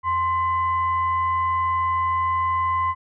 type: tone with frequency modulation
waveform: sine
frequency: 1046.5 Hz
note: C6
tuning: in tune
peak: -19 dBFS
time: 0.03-2.95 s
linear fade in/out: 50 ms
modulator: 960 Hz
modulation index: 0.42
effects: none